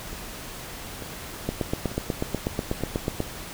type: two click trains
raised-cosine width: 2 ms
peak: -23 / -11 dBFS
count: 4 / 15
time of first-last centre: 0.13-2.809 / 1.49-3.204 s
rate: 1.12 / 8.17 Hz
effects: pink hiss -38 dBFS RMS until 3.53 s